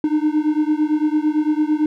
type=beating tone pair; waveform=triangle; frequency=301 / 309.9 Hz; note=D4 / D#4; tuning=+43 / -7 cents; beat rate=8.9 Hz; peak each=-16 / -17 dBFS; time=0.04-1.86 s; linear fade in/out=2 ms; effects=none

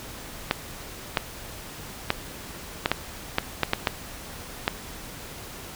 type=clicks; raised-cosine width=0.3 ms; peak=-4 dBFS; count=10; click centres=0.511 / 1.172 / 2.104 / 2.859 / 2.916 / 3.384 / 3.633 / 3.734 / 3.872 / 4.679 s; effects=pink hiss -40 dBFS RMS until 5.75 s

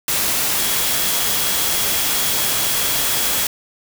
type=tone in noise; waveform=sine; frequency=3322 Hz; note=G#7; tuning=in tune; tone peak=-29 dBFS; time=0.58-3.45 s; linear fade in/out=2 ms; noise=white; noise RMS=-19 dBFS; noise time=0.08-3.47 s; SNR=-13 dB; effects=none

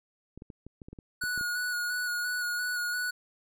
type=clicks; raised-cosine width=3 ms; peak=-31 dBFS; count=11; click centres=0.376 / 0.421 / 0.502 / 0.666 / 0.818 / 0.885 / 0.93 / 0.988 / 1.238 / 1.377 / 1.411 s
type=tone with vibrato; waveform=square; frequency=1459 Hz; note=F#6; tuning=25 cents flat; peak=-30 dBFS; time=1.21-3.11 s; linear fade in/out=10 ms; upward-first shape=square; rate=2.9 Hz; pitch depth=19 cents each way
effects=none

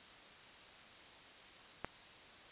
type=click; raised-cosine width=0.5 ms; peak=-23 dBFS; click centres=1.846 s; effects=white hiss -56 dBFS RMS until 2.51 s + resampled to 8000 Hz

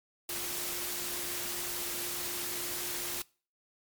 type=tone in noise; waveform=sine; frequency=351.5 Hz; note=F4; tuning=11 cents sharp; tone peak=-46 dBFS; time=0.29-3.22 s; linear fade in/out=2 ms; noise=white; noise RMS=-36 dBFS; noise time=0.29-3.22 s; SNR=-13 dB; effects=noise-tail reverb RT60 0.4 s tail -24 dB re dry + MP3 96 kbps

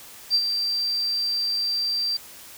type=tone with ADSR envelope; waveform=sine; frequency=4699 Hz; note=D8; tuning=in tune; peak=-15 dBFS; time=0.3-2.17 s; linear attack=45 ms; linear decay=60 ms; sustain=-7 dB; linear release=6 ms; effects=white hiss -44 dBFS RMS until 2.57 s

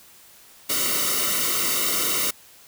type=noise with comb filter; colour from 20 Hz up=white; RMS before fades=-23 dBFS; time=0.69-2.31 s; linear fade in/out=10 ms; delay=1.2 ms; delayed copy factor=-0.95; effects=white hiss -50 dBFS RMS until 2.67 s

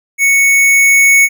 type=tone with level ramp; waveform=square; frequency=2217 Hz; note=C#7; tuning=in tune; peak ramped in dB=-8 to -5 dBFS; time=0.18-1.29 s; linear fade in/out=50 ms; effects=none

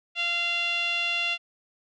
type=tone with low-pass filter; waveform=5% pulse; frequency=690 Hz; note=F5; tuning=21 cents flat; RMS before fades=-27 dBFS; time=0.15-1.38 s; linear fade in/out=50 ms; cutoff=3000 Hz; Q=7.6; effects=none

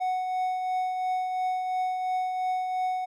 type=tone with tremolo; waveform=triangle; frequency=740 Hz; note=F#5; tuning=in tune; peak=-22 dBFS; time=0-3.06 s; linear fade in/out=20 ms; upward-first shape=triangle; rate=2.9 Hz; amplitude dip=40%; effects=none

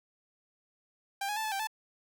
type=tone with pitch steps; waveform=sawtooth; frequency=792 / 833 / 879 / 866 / 784 / 873 Hz; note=G5 / G#5 / A5 / A5 / G5 / A5; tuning=+18 / +5 / -2 / -28 / 0 / -14 cents; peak=-28 dBFS; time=1.21-1.672 s; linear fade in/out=5 ms; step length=77 ms; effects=none

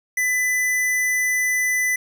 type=tone; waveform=square; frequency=2000 Hz; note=B6; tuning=21 cents sharp; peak=-19 dBFS; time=0.17-1.96 s; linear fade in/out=5 ms; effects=none

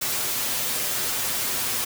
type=noise with comb filter; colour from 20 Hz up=white; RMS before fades=-26 dBFS; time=0.01-1.85 s; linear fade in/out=10 ms; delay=8.1 ms; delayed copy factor=+0.7; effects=none

